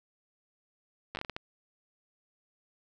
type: slowing click train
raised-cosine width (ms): 0.3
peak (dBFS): -20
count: 8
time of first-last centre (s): 1.15-1.365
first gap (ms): 9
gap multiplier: 1.4
effects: none